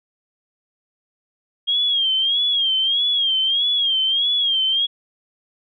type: tone with vibrato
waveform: sine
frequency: 3242 Hz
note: G#7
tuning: 42 cents flat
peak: -16 dBFS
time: 1.67-4.87 s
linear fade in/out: 20 ms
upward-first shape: sine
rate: 1.6 Hz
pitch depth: 91 cents each way
effects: none